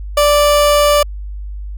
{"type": "tone", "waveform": "30% pulse", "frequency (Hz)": 586, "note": "D5", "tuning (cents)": -4, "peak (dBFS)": -6, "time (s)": [0.17, 1.03], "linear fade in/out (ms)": 5, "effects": ["added 50 Hz sine -23 dBFS peak until 1.77 s"]}